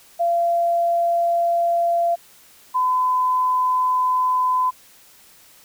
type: tone pair in turn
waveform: sine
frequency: 685 / 1012.2 Hz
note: F5 / B5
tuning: -34 / +42 cents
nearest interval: perfect fifth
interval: 676 cents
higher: second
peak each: -16 dBFS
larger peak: neither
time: 0.19-2.16 / 2.74-4.71 s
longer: neither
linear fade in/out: 20 ms
effects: white hiss -50 dBFS RMS until 5.64 s